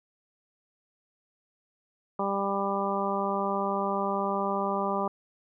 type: harmonic tone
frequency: 197.9 Hz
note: G3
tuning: 17 cents sharp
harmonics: 1 / 2 / 3 / 4 / 5 / 6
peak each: -33 / -33 / -33 / -33 / -33 / -33 dBFS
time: 2.19-5.08 s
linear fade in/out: 5 ms
effects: none